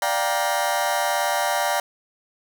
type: chord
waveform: sawtooth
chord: G minor seventh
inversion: second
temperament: just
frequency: 588 / 705.6 / 784 / 940.8 Hz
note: D5 / F5 / G5 / Bb5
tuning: +2 / +18 / 0 / +16 cents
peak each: -22 dBFS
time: 0.02-1.8 s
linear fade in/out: 2 ms
effects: none